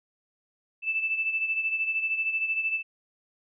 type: beating tone pair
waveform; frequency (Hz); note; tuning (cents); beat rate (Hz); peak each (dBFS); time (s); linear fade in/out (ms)
sine; 2637 / 2650; E7 / E7; 0 / +9; 13; -26 / -33; 0.82-2.83; 50
effects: none